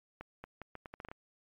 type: accelerating click train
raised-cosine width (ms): 0.5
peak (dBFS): -29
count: 10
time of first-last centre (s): 0.21-1.115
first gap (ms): 230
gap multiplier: 0.77
effects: MP3 64 kbps